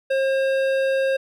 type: tone with hard clipping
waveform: sine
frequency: 536 Hz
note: C5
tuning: 42 cents sharp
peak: -20 dBFS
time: 0.1-1.17 s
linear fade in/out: 10 ms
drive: 12 dB
effects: none